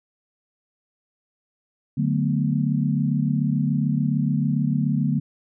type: chord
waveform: sine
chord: B minor seventh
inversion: first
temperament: equal with one note detuned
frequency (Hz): 146.83 / 184.14 / 220 / 246.9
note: D3 / F#3 / A3 / B3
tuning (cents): 0 / -8 / 0 / 0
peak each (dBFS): -22 / -27 / -25 / -26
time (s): 1.97-5.2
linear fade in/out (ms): 10
effects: none